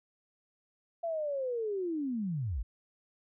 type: linear sweep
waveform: sine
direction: down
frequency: 684 to 44 Hz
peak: -31 dBFS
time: 1.03-2.63 s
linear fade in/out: 10 ms
effects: none